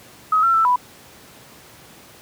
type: tone with pitch steps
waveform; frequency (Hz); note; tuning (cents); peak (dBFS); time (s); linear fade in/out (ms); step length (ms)
sine; 1270 / 1349 / 1326 / 989; D#6 / E6 / E6 / B5; +35 / +40 / +10 / +2; -13; 0.32-0.76; 5; 110
effects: pink hiss -45 dBFS RMS until 2.21 s + high-pass 100 Hz 12 dB/octave